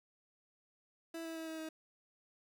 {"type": "tone with pitch steps", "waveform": "30% pulse", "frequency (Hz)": [329.6, 326.4, 323.2, 320, 316.9], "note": ["E4", "E4", "E4", "D#4", "D#4"], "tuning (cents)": [0, -17, -34, 49, 32], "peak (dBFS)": -39, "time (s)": [1.14, 1.69], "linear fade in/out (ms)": 5, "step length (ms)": 110, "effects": ["12-bit"]}